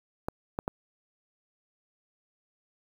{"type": "clicks", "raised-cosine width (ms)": 1, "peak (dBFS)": -16, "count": 3, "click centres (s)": [0.285, 0.589, 0.679], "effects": ["7-bit"]}